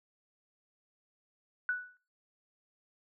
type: tone with exponential decay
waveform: sine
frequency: 1480 Hz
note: F#6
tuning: in tune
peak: -26 dBFS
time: 1.69-1.97 s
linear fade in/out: 1 ms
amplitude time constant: 59 ms
effects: noise-tail reverb RT60 0.4 s tail -20 dB re dry